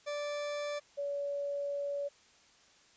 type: tone pair in turn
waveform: 40% pulse / sine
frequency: 585 / 568.7 Hz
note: D5 / C#5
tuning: -7 / +44 cents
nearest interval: unison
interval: 49 cents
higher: first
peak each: -34 / -33 dBFS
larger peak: second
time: 0.06-0.8 / 0.97-2.09 s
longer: second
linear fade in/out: 20 ms
effects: white hiss -63 dBFS RMS until 2.96 s + resampled to 16000 Hz